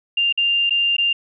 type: tone with dropouts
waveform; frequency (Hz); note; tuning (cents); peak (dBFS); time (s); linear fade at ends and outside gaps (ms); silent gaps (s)
sine; 2794; F7; 0; -15; 0.17-1.13; 5; 0.326-0.375 / 0.696-0.706 / 0.967-0.982
effects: none